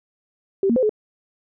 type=tone with pitch steps; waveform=sine; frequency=389.4 / 233.6 / 514 / 426.2 Hz; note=G4 / A#3 / C5 / G#4; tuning=-12 / +4 / -31 / +45 cents; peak=-15 dBFS; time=0.63-0.894 s; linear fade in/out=2 ms; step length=66 ms; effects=none